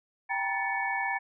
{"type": "tone cluster", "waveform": "sine", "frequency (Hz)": [786, 921, 960, 1750, 2237], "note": ["G5", "A#5", "B5", "A6", "C#7"], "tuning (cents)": [4, -21, -49, -10, 15], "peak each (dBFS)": [-33, -38, -36, -32, -34], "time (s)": [0.29, 1.19], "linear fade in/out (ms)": 20, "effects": []}